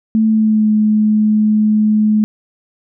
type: tone with pitch glide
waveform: sine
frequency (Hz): 220 to 213.7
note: A3 to G#3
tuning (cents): 0 to +50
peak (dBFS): -9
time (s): 0.15-2.24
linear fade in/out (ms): 0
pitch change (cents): -50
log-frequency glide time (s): 0.25-0.71
effects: none